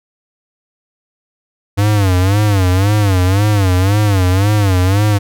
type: tone with vibrato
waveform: square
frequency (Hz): 98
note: G2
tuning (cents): 0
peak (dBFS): -10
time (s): 1.77-5.19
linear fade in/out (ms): 20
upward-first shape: sine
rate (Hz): 1.9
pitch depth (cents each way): 140
effects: none